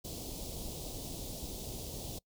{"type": "band-stop noise", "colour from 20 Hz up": "pink", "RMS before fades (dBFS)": -42, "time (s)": [0.04, 2.19], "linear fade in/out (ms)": 10, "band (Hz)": [710, 3500], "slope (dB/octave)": 24, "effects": ["noise-tail reverb RT60 0.1 s tail -24 dB re dry"]}